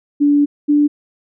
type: tone pair in turn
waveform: sine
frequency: 289.4 / 293.4 Hz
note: D4 / D4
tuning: -25 / -2 cents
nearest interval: unison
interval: 23 cents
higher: second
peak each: -9 dBFS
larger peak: neither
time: 0.2-0.46 / 0.68-0.88 s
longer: first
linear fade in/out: 20 ms
effects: none